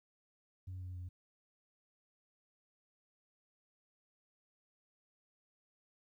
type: tone with pitch steps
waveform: sine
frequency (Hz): 92.6 / 91.11 / 89.65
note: F#2 / F#2 / F2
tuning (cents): +2 / -26 / +46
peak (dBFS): -40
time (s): 0.67-1.09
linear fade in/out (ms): 10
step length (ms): 140
effects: tanh soft clip ceiling -40 dBFS + 13-bit